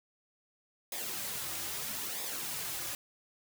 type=noise with flanger; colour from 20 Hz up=white; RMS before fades=-38 dBFS; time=0.92-2.95 s; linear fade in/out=2 ms; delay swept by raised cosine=0.68 to 4.58 ms; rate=0.77 Hz; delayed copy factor=-0.6; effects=none